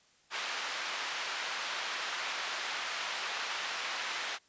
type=band-pass noise; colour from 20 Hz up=pink; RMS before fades=-37 dBFS; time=0.3-4.39 s; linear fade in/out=50 ms; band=1100 to 4400 Hz; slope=12 dB/octave; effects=white hiss -66 dBFS RMS until 4.48 s + resampled to 16000 Hz